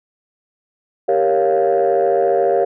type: chord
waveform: sine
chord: G half-diminished seventh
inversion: none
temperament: equal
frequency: 392 / 466.2 / 554.4 / 698.5 Hz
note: G4 / Bb4 / Db5 / F5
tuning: 0 / 0 / 0 / 0 cents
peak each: -17 dBFS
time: 1.08-2.65 s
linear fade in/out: 10 ms
effects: tanh soft clip ceiling -7 dBFS